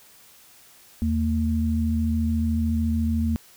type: tone pair together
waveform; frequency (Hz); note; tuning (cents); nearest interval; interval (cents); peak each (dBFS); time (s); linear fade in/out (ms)
sine; 80.22 / 226.9; E2 / A#3; -47 / -47; octave + tritone; 1800; -23 / -23; 1.02-3.36; 0
effects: white hiss -52 dBFS RMS until 3.56 s